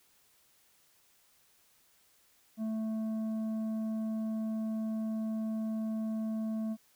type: tone with tanh clipping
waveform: sine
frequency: 220 Hz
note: A3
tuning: in tune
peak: -33 dBFS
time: 2.57-6.77 s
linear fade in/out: 50 ms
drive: 7 dB
effects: white hiss -67 dBFS RMS until 6.95 s